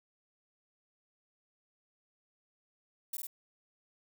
violet noise with echo, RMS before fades -38 dBFS, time 3.13-3.17 s, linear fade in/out 5 ms, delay 50 ms, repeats 2, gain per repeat -2 dB, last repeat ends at 3.27 s, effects none

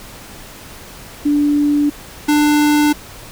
sine / square tone pair in turn, 291.9 / 296.8 Hz, D4 / D4, -10 / +18 cents, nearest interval unison, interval 28 cents, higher second, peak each -11 dBFS, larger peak neither, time 1.25-1.9 / 2.28-2.93 s, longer neither, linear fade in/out 10 ms, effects pink hiss -36 dBFS RMS until 3.31 s

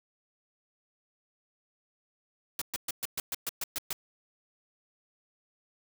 white noise bursts, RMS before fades -33 dBFS, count 10, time 2.59-3.93 s, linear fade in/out 2 ms, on 26 ms, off 120 ms, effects none

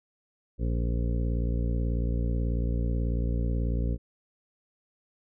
harmonic tone, 58.27 Hz, A#1, in tune, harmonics 1 / 2 / 3 / 4 / 5 / 7 / 8 / 9, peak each -26 / -32 / -36 / -38 / -40 / -43 / -44 / -45 dBFS, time 0.58-3.98 s, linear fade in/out 50 ms, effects none

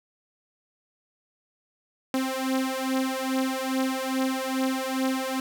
sawtooth beating tone pair, 261.6 / 264 Hz, C4 / C4, 0 / +16 cents, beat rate 2.4 Hz, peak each -24 dBFS, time 2.14-5.4 s, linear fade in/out 2 ms, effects none

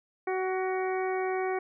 harmonic tone with a mistuned harmonic, 374.8 Hz, F#4, 22 cents sharp, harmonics 1 / 2 / 3 / 4 / 5 / 6, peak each -29 / -33 / -40 / -42 / -41 / -41 dBFS, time 0.27-1.59 s, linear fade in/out 5 ms, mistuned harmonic 4, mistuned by -20 cents, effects none

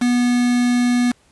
triangle tone with quantisation, 244.1 Hz, B3, 20 cents flat, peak -12 dBFS, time 0.01-1.12 s, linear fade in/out 10 ms, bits 4, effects pink hiss -56 dBFS RMS until 1.31 s + resampled to 24000 Hz

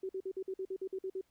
sine tone bursts, 380 Hz, F#4, 46 cents sharp, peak -35 dBFS, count 11, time 0.03-1.212 s, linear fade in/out 5 ms, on 62 ms, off 50 ms, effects pink hiss -75 dBFS RMS until 1.3 s

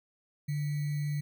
sine tone with sample-and-hold, 147 Hz, D3, 2 cents sharp, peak -29 dBFS, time 0.48-1.21 s, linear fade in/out 10 ms, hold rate 2100 Hz, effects none

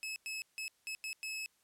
sawtooth tone bursts at uneven times, 2588 Hz, E7, 32 cents flat, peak -35 dBFS, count 6, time 0.03-0.16 / 0.26-0.42 / 0.58-0.68 / 0.87-0.95 / 1.04-1.13 / 1.23-1.46 s, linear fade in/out 0 ms, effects white hiss -73 dBFS RMS until 1.63 s + low-pass 12000 Hz 12 dB/octave

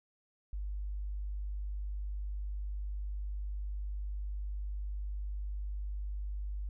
sine tone, 50 Hz, G1, 35 cents sharp, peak -35 dBFS, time 0.53-6.69 s, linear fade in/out 0 ms, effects none

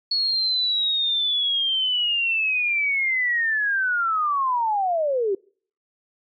sine linear sweep, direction down, 4373 to 370.9 Hz, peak -19 dBFS, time 0.11-5.35 s, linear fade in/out 5 ms, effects noise-tail reverb RT60 0.5 s tail -26 dB re dry + MP3 64 kbps

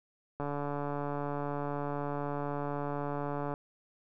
click train, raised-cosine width 1 ms, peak -22 dBFS, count 453, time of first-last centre 0.4-3.539 s, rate 144 Hz, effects none

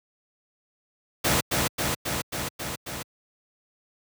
pink noise with echo, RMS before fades -22 dBFS, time 1.24-1.41 s, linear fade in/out 10 ms, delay 270 ms, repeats 6, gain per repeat -2 dB, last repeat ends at 3.03 s, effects high-pass 80 Hz 12 dB/octave

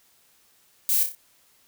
violet noise with echo, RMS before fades -22 dBFS, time 0.89-1.03 s, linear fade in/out 0 ms, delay 30 ms, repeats 4, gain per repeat -6 dB, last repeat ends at 1.15 s, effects white hiss -61 dBFS RMS until 1.67 s

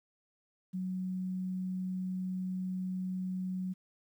sine tone, 185.2 Hz, F#3, 2 cents sharp, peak -33 dBFS, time 0.73-3.74 s, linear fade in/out 20 ms, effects 11-bit

